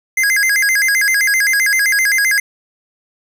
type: tone with vibrato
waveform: square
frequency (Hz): 1850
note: A#6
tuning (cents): -14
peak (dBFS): -12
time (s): 0.17-2.4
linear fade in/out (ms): 5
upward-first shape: square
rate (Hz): 7.7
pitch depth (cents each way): 200
effects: none